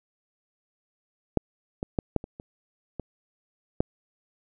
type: clicks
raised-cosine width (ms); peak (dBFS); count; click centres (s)
2; -7 / -16 / -11 / -9 / -24 / -26 / -19 / -8; 8; 1.373 / 1.829 / 1.988 / 2.163 / 2.241 / 2.399 / 2.997 / 3.805
effects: none